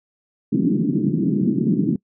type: band-pass noise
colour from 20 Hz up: pink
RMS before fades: -19 dBFS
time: 0.52-1.96 s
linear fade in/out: 5 ms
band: 150 to 340 Hz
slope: 48 dB/octave
effects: noise-tail reverb RT60 0.1 s tail -23 dB re dry